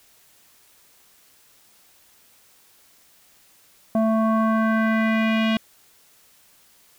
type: tone with low-pass filter sweep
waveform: square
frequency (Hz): 221.5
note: A3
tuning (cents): +12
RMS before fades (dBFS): -20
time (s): 3.95-5.57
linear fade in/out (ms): 2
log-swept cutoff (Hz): 790 to 3100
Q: 2.9
effects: white hiss -56 dBFS RMS until 6.98 s